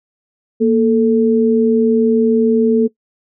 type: tone pair together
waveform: sine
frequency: 233.1 / 440 Hz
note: A#3 / A4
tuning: 0 / 0 cents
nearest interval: major seventh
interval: 1100 cents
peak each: -12 dBFS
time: 0.6-2.88 s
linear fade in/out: 20 ms
effects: noise-tail reverb RT60 0.1 s tail -20 dB re dry